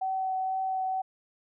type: tone with vibrato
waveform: sine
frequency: 758 Hz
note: F#5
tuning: 42 cents sharp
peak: -27 dBFS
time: 0.01-1.02 s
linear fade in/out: 10 ms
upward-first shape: triangle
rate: 2.1 Hz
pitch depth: 11 cents each way
effects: none